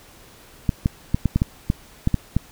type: clicks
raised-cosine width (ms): 5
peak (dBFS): -5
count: 10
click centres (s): 0.692 / 0.859 / 1.145 / 1.257 / 1.36 / 1.419 / 1.701 / 2.074 / 2.143 / 2.366
effects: pink hiss -48 dBFS RMS until 2.51 s